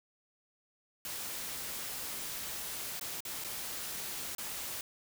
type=noise with dropouts; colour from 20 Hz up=white; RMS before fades=-40 dBFS; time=1.05-4.81 s; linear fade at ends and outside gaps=2 ms; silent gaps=2.996-3.011 / 3.205-3.251 / 3.44-3.445 / 4.35-4.382 s; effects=none